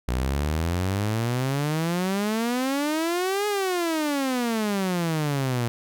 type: exponential two-way sweep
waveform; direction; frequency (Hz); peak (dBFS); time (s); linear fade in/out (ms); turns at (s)
sawtooth; up then down; 59.9 to 420.7 to 116; -19; 0.08-5.68; 0; 3.47
effects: none